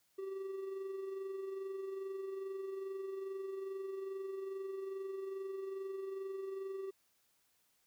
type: tone with amplitude modulation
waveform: triangle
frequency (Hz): 386.9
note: G4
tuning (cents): -23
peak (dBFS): -36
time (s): 0.18-6.91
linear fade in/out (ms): 10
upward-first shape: sine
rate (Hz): 22.4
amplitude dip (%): 40
effects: white hiss -75 dBFS RMS until 7.86 s